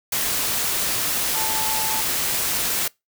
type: tone in noise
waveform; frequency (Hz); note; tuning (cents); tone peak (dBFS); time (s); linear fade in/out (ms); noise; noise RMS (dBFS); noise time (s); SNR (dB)
sine; 876; A5; -8; -28; 1.35-2.01; 5; white; -23; 0.12-2.88; -8
effects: noise-tail reverb RT60 0.2 s tail -24 dB re dry